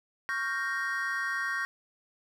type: chord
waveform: triangle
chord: G half-diminished seventh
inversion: second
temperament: equal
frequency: 1108.7 / 1396.9 / 1568 / 1864.7 Hz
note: Db6 / F6 / G6 / Bb6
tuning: 0 / 0 / 0 / 0 cents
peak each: -35 / -37 / -32 / -31 dBFS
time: 0.29-1.65 s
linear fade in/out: 0 ms
effects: none